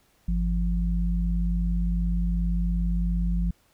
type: tone pair together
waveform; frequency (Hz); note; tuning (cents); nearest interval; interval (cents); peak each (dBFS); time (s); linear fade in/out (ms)
sine; 51.31 / 173.2; G#1 / F3; -20 / -14; octave + major sixth; 2106; -23 / -27; 0.28-3.51; 5
effects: pink hiss -64 dBFS RMS until 3.73 s